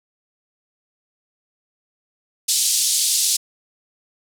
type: band-pass noise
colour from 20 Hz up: white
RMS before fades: -19 dBFS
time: 2.48-3.37 s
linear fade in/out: 10 ms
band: 3700 to 10000 Hz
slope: 24 dB/octave
effects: none